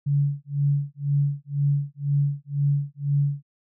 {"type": "tone with tremolo", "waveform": "sine", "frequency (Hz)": 142.5, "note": "C#3", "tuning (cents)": 48, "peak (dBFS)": -17, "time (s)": [0.06, 3.43], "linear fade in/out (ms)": 10, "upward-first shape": "sine", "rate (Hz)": 2, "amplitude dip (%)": 100, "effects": []}